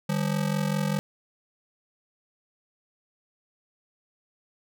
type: ring-modulated tone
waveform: square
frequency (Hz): 174.61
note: F3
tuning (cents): 0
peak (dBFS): -22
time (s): 0.09-0.99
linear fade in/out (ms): 0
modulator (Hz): 22.5
effects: none